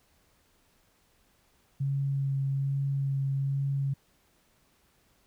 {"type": "tone with vibrato", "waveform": "sine", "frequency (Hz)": 137.6, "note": "C#3", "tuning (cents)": -12, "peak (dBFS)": -26, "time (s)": [1.8, 3.94], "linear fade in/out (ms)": 10, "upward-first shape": "sine", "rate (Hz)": 1.2, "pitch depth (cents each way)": 12, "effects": ["pink hiss -67 dBFS RMS until 5.26 s"]}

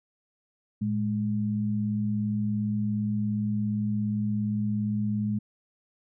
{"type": "tone pair together", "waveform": "sine", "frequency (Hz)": [111.51, 208.8], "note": ["A2", "G#3"], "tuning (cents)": [24, 10], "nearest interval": "major seventh", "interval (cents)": 1086, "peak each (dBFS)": [-30, -26], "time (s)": [0.81, 5.39], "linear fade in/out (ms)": 10, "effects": []}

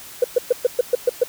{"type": "tone bursts", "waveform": "sine", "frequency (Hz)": 493.9, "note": "B4", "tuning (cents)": 0, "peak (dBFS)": -10, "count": 8, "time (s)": [0.22, 1.236], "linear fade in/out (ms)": 5, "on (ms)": 22, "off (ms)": 120, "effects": ["tanh soft clip ceiling -6 dBFS", "white hiss -39 dBFS RMS until 1.28 s"]}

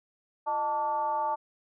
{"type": "tone with frequency modulation", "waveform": "sine", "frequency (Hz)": 885, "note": "A5", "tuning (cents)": 10, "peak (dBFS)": -26, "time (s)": [0.46, 1.36], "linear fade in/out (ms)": 20, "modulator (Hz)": 271, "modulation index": 0.72, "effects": []}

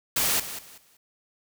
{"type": "noise with echo", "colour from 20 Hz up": "white", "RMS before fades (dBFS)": -24, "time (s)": [0.16, 0.4], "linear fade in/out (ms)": 5, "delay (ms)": 190, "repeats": 3, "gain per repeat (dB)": -12, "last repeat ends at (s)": 0.97, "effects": []}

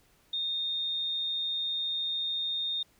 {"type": "tone", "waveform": "sine", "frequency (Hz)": 3667, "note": "A#7", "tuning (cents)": -29, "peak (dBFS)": -29, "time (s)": [0.33, 2.83], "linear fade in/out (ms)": 5, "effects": ["pink hiss -65 dBFS RMS until 2.99 s"]}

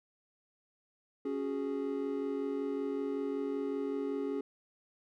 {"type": "chord", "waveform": "triangle", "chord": "C# suspended fourth", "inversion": "none", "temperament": "equal", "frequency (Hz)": [277.2, 370, 415.3], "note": ["C#4", "F#4", "G#4"], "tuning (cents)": [0, 0, 0], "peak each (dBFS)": [-34, -39, -34], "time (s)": [1.25, 4.41], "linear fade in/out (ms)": 5, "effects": []}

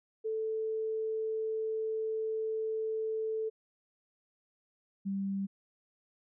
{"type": "tone pair in turn", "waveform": "sine", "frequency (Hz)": [440, 196], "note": ["A4", "G3"], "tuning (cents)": [0, 0], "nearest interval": "octave + major second", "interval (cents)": 1400, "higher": "first", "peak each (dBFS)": [-31, -31], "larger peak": "neither", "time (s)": [[0.24, 3.5], [5.05, 5.47]], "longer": "first", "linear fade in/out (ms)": 20, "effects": []}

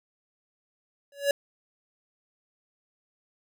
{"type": "tone with exponential growth", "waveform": "square", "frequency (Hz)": 565, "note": "C#5", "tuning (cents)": 33, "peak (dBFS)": -18, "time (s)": [1.12, 1.31], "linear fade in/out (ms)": 2, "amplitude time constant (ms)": 41, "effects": []}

